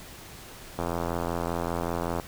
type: click train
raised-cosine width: 1 ms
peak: -15 dBFS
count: 121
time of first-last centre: 0.79-2.198 s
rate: 85.2 Hz
effects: pink hiss -45 dBFS RMS until 2.27 s